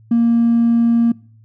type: tone with hard clipping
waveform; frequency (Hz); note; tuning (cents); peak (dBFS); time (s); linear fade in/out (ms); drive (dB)
sine; 233.1; A#3; 0; -11; 0.11-1.12; 5; 1
effects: noise-tail reverb RT60 0.5 s tail -24 dB re dry + added 110 Hz sine -44 dBFS peak until 1.44 s